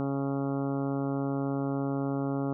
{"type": "harmonic tone", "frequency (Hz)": 138.2, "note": "C#3", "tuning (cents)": -5, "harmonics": [1, 2, 3, 4, 5, 6, 7, 8, 9, 10], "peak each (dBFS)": [-33, -30, -37, -39, -42, -43, -51, -47, -48, -50], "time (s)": [0, 2.53], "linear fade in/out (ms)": 0, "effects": []}